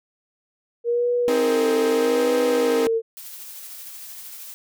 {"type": "tone with vibrato", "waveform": "sine", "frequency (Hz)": 469.2, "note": "A#4", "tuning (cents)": 11, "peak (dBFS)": -18, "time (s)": [0.84, 3.02], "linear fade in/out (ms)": 50, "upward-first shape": "sine", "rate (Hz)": 0.81, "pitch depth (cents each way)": 61}
{"type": "chord", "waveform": "sawtooth", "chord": "Ab major", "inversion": "first", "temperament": "equal with one note detuned", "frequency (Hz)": [261.6, 315.1, 415.3], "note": ["C4", "Eb4", "Ab4"], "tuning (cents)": [0, 22, 0], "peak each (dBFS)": [-21, -23, -27], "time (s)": [1.28, 2.87], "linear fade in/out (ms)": 0}
{"type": "noise with tremolo", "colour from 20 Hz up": "blue", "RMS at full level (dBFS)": -37, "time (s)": [3.17, 4.54], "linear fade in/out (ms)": 0, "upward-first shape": "sine", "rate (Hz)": 13, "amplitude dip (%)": 25}
{"effects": []}